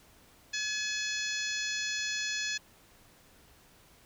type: harmonic tone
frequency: 850 Hz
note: G#5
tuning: 40 cents sharp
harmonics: 2 / 3 / 4 / 5 / 6 / 7 / 8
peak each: -36 / -38 / -39 / -40 / -41 / -41 / -42 dBFS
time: 0.53-2.58 s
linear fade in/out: 10 ms
effects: pink hiss -60 dBFS RMS until 4.05 s